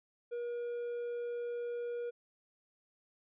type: tone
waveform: triangle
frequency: 478 Hz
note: A#4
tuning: 43 cents sharp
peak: -34 dBFS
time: 0.31-2.11 s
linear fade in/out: 20 ms
effects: resampled to 8000 Hz